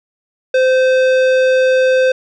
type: tone with tanh clipping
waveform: sine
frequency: 517 Hz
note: C5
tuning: 21 cents flat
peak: -11 dBFS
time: 0.54-2.12 s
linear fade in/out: 5 ms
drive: 15 dB
effects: none